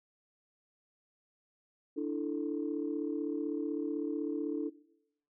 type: chord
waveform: sine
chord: D suspended second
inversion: none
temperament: equal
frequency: 293.7 / 329.6 / 440 Hz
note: D4 / E4 / A4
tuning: 0 / 0 / 0 cents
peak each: -34 / -37 / -38 dBFS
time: 1.96-4.7 s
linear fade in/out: 20 ms
effects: noise-tail reverb RT60 0.8 s tail -20 dB re dry + tanh soft clip ceiling -23 dBFS